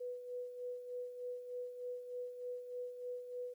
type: tone with tremolo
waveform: sine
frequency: 493.9 Hz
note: B4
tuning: in tune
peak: -39 dBFS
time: 0-3.54 s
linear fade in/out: 10 ms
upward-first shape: sine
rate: 3.3 Hz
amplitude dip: 60%
effects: 12-bit